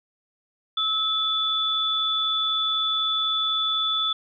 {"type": "tone pair together", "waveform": "sine", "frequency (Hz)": [1300, 3468], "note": ["E6", "A7"], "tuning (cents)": [-24, -26], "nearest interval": "octave + perfect fourth", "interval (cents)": 1698, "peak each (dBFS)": [-28, -22], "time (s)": [0.77, 4.13], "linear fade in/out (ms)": 5, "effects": []}